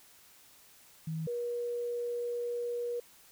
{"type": "tone pair in turn", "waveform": "sine", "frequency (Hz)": [160, 479.5], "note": ["D#3", "A#4"], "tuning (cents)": [49, 49], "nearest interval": "octave + perfect fifth", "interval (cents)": 1900, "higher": "second", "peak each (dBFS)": [-33, -32], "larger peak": "second", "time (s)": [[1.07, 1.27], [1.27, 3]], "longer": "second", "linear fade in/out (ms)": 5, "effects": ["white hiss -59 dBFS RMS until 3.31 s"]}